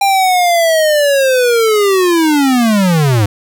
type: linear sweep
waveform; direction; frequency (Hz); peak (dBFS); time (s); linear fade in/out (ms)
square; down; 801 to 98; -9; 0.01-3.26; 5
effects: none